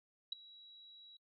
sine tone with ADSR envelope, 3886 Hz, B7, 29 cents flat, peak -33 dBFS, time 0.32-1.17 s, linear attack 5 ms, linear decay 10 ms, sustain -22 dB, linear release 5 ms, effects noise-tail reverb RT60 0.1 s tail -24 dB re dry

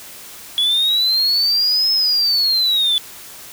sine linear two-way sweep, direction up then down, 3372 to 5210 to 3449 Hz, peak -11 dBFS, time 0.58-2.98 s, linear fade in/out 0 ms, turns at 1.92 s, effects tanh soft clip ceiling -12 dBFS + white hiss -37 dBFS RMS until 3.52 s

